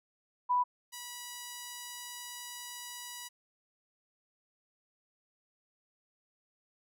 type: tone pair in turn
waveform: sine / 5% pulse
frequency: 987.8 / 974.2 Hz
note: B5 / B5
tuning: 0 / -24 cents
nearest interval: unison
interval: 24 cents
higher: first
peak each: -25 / -30 dBFS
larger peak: first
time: 0.49-0.64 / 0.92-3.29 s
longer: second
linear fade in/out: 20 ms
effects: none